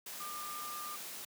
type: tone in noise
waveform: sine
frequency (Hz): 1200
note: D6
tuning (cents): +37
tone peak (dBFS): -42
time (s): 0.2-0.96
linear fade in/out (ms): 5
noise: white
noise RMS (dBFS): -45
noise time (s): 0.06-1.25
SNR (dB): 0
effects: high-pass 150 Hz 12 dB/octave